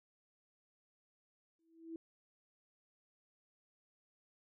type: tone with exponential growth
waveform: sine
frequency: 327.9 Hz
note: E4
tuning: 9 cents flat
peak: -40 dBFS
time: 1.59-1.96 s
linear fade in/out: 2 ms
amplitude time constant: 79 ms
effects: none